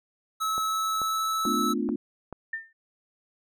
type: tone with pitch glide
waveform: square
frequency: 1297 to 1306.8 Hz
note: E6 to E6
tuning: -28 to -15 cents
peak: -26 dBFS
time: 0.4-1.74 s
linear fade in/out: 20 ms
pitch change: +13 cents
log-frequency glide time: 0.63-1.22 s
type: click train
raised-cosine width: 1 ms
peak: -23 dBFS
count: 5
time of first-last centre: 0.58-2.327 s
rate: 2.29 Hz
type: chord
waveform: sine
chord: B half-diminished seventh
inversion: third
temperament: equal with one note detuned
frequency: 220 / 251.3 / 293.7 / 349.2 Hz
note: A3 / B3 / D4 / F4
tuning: 0 / +30 / 0 / 0 cents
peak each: -30 / -30 / -31 / -32 dBFS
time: 1.45-1.96 s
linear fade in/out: 5 ms
type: tone with exponential decay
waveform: sine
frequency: 1803 Hz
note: A6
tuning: 42 cents sharp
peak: -26 dBFS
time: 2.53-2.73 s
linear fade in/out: 5 ms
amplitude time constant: 43 ms
effects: none